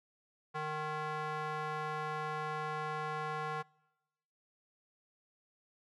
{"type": "tone with band-pass filter", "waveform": "square", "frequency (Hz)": 153.8, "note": "D#3", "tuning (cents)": -20, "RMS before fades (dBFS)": -38, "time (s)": [0.54, 3.63], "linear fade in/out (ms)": 20, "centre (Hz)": 1100, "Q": 1.5, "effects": ["noise-tail reverb RT60 1.0 s tail -26 dB re dry"]}